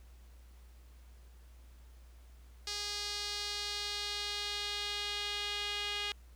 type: tone with band-pass filter sweep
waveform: sawtooth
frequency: 411.4 Hz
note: G#4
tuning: 16 cents flat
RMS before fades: -38 dBFS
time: 2.67-6.12 s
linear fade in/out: 2 ms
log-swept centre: 4800 to 3200 Hz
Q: 2.5
effects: added 60 Hz sine -53 dBFS peak until 6.35 s + pink hiss -67 dBFS RMS until 6.35 s